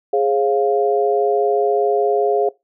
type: chord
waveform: sine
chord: Db major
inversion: second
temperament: equal with one note detuned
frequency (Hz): 415.3 / 540.1 / 698.5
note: Ab4 / Db5 / F5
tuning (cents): 0 / -45 / 0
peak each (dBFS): -16 / -21 / -19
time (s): 0.13-2.49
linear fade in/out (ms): 5
effects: noise-tail reverb RT60 0.2 s tail -22 dB re dry